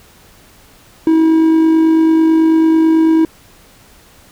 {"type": "tone with amplitude modulation", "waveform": "triangle", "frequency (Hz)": 321.9, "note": "E4", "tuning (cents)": -41, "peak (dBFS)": -4, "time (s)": [1.07, 3.25], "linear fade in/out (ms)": 2, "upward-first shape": "sine", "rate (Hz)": 49.1, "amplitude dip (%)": 30, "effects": ["pink hiss -45 dBFS RMS until 4.31 s"]}